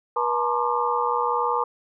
sine tone cluster, 481.8 / 864 / 945 / 1069 / 1195 Hz, B4 / A5 / A#5 / C6 / D6, -43 / -32 / +23 / +37 / +30 cents, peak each -27 dBFS, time 0.16-1.64 s, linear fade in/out 5 ms, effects none

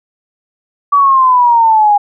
sine exponential sweep, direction down, 1152 to 812 Hz, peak -5 dBFS, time 0.92-1.98 s, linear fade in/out 10 ms, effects none

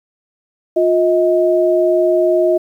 sine tone pair together, 355.4 / 633.3 Hz, F4 / D#5, +30 / +30 cents, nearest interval minor seventh, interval 1000 cents, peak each -13 dBFS, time 0.76-2.58 s, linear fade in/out 10 ms, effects 8-bit

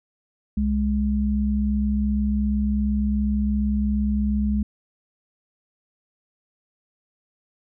sine tone pair together, 65.6 / 208.3 Hz, C2 / G#3, +5 / +5 cents, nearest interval octave + minor sixth, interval 2000 cents, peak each -23 / -21 dBFS, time 0.57-4.63 s, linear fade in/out 5 ms, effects none

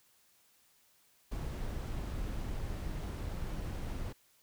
brown noise, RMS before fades -38 dBFS, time 1.31-4.13 s, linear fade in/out 10 ms, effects white hiss -68 dBFS RMS until 4.42 s

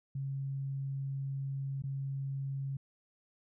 sine tone with dropouts, 136.7 Hz, C#3, 24 cents flat, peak -34 dBFS, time 0.15-2.77 s, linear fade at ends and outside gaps 5 ms, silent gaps 1.822-1.837 s, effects none

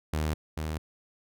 sawtooth tone pair in turn, 77.2 / 77.92 Hz, D#2 / D#2, -13 / +3 cents, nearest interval unison, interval 16 cents, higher second, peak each -23 / -27 dBFS, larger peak first, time 0.13-0.34 / 0.57-0.78 s, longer neither, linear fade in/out 5 ms, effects none

